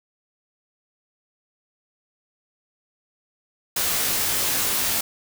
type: noise with comb filter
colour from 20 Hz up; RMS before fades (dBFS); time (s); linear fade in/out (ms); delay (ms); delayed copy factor
white; -23; 3.76-5.01; 5; 17; -0.65
effects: none

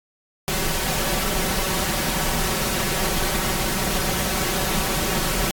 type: noise with comb filter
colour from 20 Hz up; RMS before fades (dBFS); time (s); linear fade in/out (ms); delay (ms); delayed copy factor
pink; -23; 0.48-5.51; 0; 5.3; +0.65
effects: AAC 64 kbps

